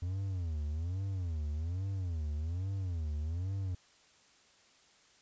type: tone with vibrato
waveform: triangle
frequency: 85.4 Hz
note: F2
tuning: 38 cents flat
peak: -31 dBFS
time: 0.02-3.75 s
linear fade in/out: 5 ms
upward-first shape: sine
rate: 1.2 Hz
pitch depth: 240 cents each way
effects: white hiss -64 dBFS RMS until 5.21 s + resampled to 16000 Hz